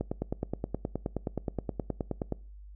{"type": "click train", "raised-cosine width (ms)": 2, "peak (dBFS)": -17, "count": 23, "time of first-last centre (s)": [0.01, 2.323], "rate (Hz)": 9.51, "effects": ["noise-tail reverb RT60 0.4 s tail -23 dB re dry", "added 50 Hz sine -45 dBFS peak until 2.75 s"]}